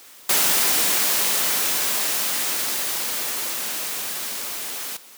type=noise with level ramp; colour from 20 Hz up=white; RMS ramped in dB=-18 to -31 dBFS; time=0.29-4.97 s; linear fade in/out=5 ms; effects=white hiss -46 dBFS RMS until 5.17 s + high-pass 200 Hz 12 dB/octave